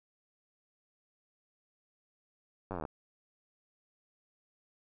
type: slowing click train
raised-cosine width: 1 ms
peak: -24 dBFS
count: 13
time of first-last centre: 2.71-2.852 s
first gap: 10 ms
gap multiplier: 1.03
effects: none